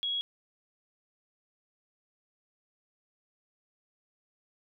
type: tone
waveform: sine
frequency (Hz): 3322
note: G#7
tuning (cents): 0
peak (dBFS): -29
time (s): 0.03-0.21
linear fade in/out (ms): 0
effects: none